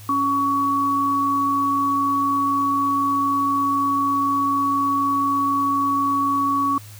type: tone pair together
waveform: sine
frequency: 277.6 / 1124 Hz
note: C#4 / C#6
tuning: +3 / +24 cents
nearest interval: 2 octaves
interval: 2421 cents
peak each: -24 / -18 dBFS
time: 0.09-6.78 s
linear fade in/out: 2 ms
effects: added 104 Hz sine -39 dBFS peak until 6.99 s + white hiss -45 dBFS RMS until 6.99 s